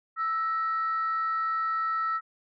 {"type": "tone pair together", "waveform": "sine", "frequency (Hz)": [1318.5, 1881.1], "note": ["E6", "A#6"], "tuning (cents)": [0, 15], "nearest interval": "tritone", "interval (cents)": 615, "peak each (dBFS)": [-25, -36], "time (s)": [0.16, 2.21], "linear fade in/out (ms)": 50, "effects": ["tanh soft clip ceiling -20 dBFS"]}